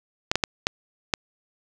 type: clicks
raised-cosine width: 0.2 ms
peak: -3 dBFS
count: 5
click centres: 0.315 / 0.356 / 0.438 / 0.669 / 1.138 s
effects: none